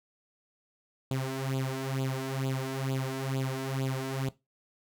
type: tone with flanger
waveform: sawtooth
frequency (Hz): 133.1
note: C3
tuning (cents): +30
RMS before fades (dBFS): -32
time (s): 1.11-4.29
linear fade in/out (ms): 2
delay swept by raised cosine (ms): 0.26 to 3.06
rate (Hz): 2.2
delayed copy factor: +0.8
effects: noise-tail reverb RT60 0.2 s tail -17 dB re dry